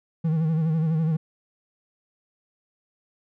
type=tone with vibrato; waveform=triangle; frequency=160 Hz; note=D#3; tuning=49 cents sharp; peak=-18 dBFS; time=0.24-1.17 s; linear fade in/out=10 ms; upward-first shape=sine; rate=12 Hz; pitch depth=64 cents each way; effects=none